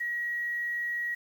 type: tone with quantisation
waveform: sine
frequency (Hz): 1907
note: A#6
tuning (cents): +39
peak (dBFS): -29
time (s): 0-1.15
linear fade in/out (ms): 10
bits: 9
effects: none